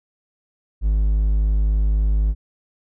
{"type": "tone", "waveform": "triangle", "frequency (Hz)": 51.9, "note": "G#1", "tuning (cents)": 0, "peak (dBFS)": -13, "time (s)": [0.81, 2.35], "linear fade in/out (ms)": 50, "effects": []}